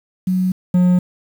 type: tone pair in turn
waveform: sine / triangle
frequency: 184.7 / 179.96 Hz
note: F#3 / F#3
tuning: -3 / -48 cents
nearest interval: unison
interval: 45 cents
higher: first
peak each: -14 / -8 dBFS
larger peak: second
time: 0.27-0.52 / 0.74-0.99 s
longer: neither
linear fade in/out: 5 ms
effects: 7-bit